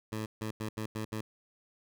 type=tone bursts at uneven times; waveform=15% pulse; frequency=109.1 Hz; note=A2; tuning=14 cents flat; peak=-28 dBFS; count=6; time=0.12-0.26 / 0.41-0.51 / 0.6-0.69 / 0.77-0.86 / 0.95-1.05 / 1.12-1.21 s; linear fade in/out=5 ms; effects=none